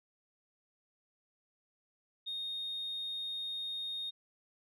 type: tone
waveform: sine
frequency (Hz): 3700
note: A#7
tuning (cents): -14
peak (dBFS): -35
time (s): 2.26-4.11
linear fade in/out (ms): 20
effects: tanh soft clip ceiling -33 dBFS